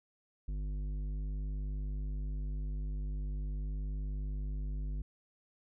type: tone with tanh clipping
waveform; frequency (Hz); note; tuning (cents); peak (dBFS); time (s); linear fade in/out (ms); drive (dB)
triangle; 50.2; G1; +42; -36; 0.48-5.02; 5; 15
effects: none